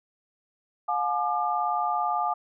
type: tone cluster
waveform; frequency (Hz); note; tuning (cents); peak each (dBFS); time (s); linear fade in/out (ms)
sine; 715 / 853 / 1198; F5 / G#5 / D6; +41 / +46 / +34; -28; 0.88-2.34; 10
effects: none